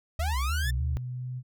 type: linear sweep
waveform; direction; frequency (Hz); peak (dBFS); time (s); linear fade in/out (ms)
sawtooth; up; 617 to 1799; -28; 0.19-0.71; 10
type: tone with vibrato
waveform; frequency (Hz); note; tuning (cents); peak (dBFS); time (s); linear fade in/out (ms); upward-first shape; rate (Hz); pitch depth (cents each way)
sine; 70.4; C#2; +27; -26; 0.19-0.97; 0; square; 3.3; 130
type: tone with pitch glide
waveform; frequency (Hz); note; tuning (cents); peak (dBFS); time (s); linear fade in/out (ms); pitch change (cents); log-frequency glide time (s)
sine; 125.1 to 126.48; B2 to B2; +23 to +42; -32; 0.62-1.43; 50; +19; 1.12-1.3
effects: none